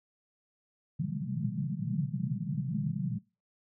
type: band-pass noise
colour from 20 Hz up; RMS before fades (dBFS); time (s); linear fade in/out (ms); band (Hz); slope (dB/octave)
pink; -33; 0.99-3.19; 10; 120 to 210; 96
effects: noise-tail reverb RT60 0.3 s tail -23 dB re dry